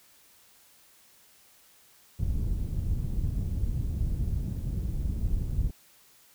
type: low-pass noise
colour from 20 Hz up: pink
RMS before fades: -29 dBFS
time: 2.19-5.71 s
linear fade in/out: 5 ms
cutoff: 120 Hz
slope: 12 dB/octave
effects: white hiss -59 dBFS RMS until 6.34 s